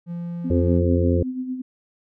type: tone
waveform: triangle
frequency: 172 Hz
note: F3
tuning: 26 cents flat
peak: -25 dBFS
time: 0.06-0.82 s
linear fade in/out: 50 ms
type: tone with tremolo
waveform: sine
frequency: 256 Hz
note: C4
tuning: 38 cents flat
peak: -23 dBFS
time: 0.44-1.62 s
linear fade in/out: 10 ms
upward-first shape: sine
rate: 8.6 Hz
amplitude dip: 55%
type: harmonic tone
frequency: 87.2 Hz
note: F2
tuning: 2 cents flat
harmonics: 1 / 2 / 3 / 4 / 5 / 6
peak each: -19 / -27 / -25 / -25 / -27 / -26 dBFS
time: 0.5-1.23 s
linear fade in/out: 5 ms
effects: none